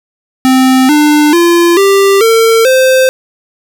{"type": "tone with pitch steps", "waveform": "square", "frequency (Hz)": [260, 298.7, 343.1, 394.1, 452.7, 520], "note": ["C4", "D4", "F4", "G4", "A4", "C5"], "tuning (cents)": [-11, 29, -31, 9, 49, -11], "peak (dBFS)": -5, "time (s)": [0.45, 3.09], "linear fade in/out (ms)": 0, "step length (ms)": 440, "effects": []}